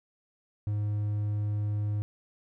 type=tone; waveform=triangle; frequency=104.3 Hz; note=G#2; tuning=8 cents sharp; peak=-25 dBFS; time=0.67-2.02 s; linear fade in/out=0 ms; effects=none